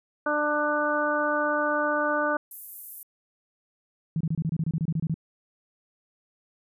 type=harmonic tone; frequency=297.4 Hz; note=D4; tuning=22 cents sharp; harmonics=1 / 2 / 3 / 4 / 5; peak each=-31 / -27 / -32 / -29 / -28 dBFS; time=0.26-2.37 s; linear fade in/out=5 ms
type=high-pass noise; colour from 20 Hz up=white; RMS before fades=-37 dBFS; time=2.51-3.03 s; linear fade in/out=2 ms; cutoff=12000 Hz; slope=24 dB/octave
type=tone bursts; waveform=sine; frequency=160.8 Hz; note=E3; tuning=43 cents flat; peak=-23 dBFS; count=14; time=4.16-5.142 s; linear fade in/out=2 ms; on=46 ms; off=26 ms
effects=resampled to 32000 Hz